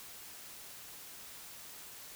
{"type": "silence", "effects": ["white hiss -50 dBFS RMS until 2.15 s"]}